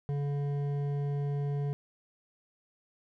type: tone with hard clipping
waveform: triangle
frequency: 142.8 Hz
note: D3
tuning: 48 cents flat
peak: -31 dBFS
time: 0.09-1.73 s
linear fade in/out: 0 ms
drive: 13 dB
effects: none